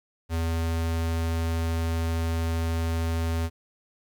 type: tone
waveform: square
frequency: 82.41 Hz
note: E2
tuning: in tune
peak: -25 dBFS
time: 0.29-3.5 s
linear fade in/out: 50 ms
effects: 10-bit